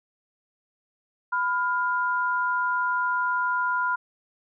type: tone pair together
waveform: sine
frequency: 996.3 / 1409 Hz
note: B5 / F6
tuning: +15 / +15 cents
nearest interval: tritone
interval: 600 cents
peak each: -25 dBFS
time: 1.32-3.96 s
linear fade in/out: 10 ms
effects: none